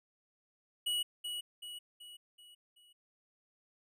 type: tone with echo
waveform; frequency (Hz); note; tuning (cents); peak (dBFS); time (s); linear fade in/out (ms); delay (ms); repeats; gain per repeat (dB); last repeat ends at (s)
square; 2923; F#7; -22; -32; 0.86-1.03; 10; 380; 5; -6; 2.93
effects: none